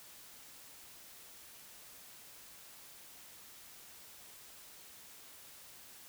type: silence
effects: white hiss -55 dBFS RMS until 6.08 s